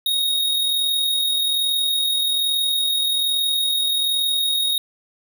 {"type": "tone with amplitude modulation", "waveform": "square", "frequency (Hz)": 3749, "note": "A#7", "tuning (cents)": 9, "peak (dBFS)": -17, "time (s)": [0.06, 4.78], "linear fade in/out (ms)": 2, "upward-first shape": "sine", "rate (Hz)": 41.2, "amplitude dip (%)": 35, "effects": []}